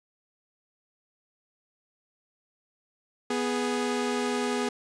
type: tone pair together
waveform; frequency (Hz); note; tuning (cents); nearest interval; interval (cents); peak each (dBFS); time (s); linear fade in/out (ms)
sawtooth; 246.9 / 415.3; B3 / G#4; 0 / 0; major sixth; 900; -25; 3.3-4.69; 5
effects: resampled to 22050 Hz